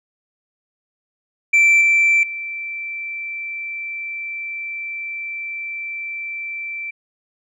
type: tone with level steps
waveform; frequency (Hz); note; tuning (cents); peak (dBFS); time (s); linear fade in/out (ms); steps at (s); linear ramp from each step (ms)
sine; 2338; D7; -8; -7 / -10 / -25; 1.53-6.91; 10; 1.81 / 2.23; 2
effects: tanh soft clip ceiling -9 dBFS